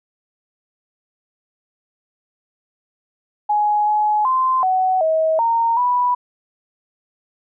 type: tone with pitch steps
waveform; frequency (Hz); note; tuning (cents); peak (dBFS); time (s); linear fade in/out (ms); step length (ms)
sine; 837 / 845 / 1038 / 748 / 638 / 922 / 984; G#5 / G#5 / C6 / F#5 / D#5 / A#5 / B5; +13 / +30 / -14 / +19 / +43 / -19 / -7; -14; 3.49-6.15; 10; 380
effects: none